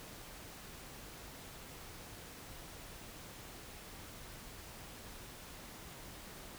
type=silence; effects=pink hiss -51 dBFS RMS until 6.58 s